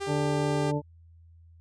sawtooth tone, 396.8 Hz, G4, 21 cents sharp, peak -27 dBFS, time 0-0.72 s, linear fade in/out 20 ms
harmonic tone, 146.83 Hz, D3, in tune, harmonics 1 / 2 / 3 / 4 / 6, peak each -28 / -31 / -33 / -34 / -36 dBFS, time 0.06-0.82 s, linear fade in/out 50 ms
effects added 83 Hz sine -51 dBFS peak until 1.6 s + resampled to 22050 Hz

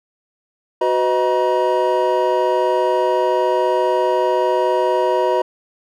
triangle tone cluster, 370.7 / 505 / 626 / 954 Hz, F#4 / B4 / D#5 / A#5, +3 / +39 / +10 / +40 cents, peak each -18 dBFS, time 0.81-5.42 s, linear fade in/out 5 ms, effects none

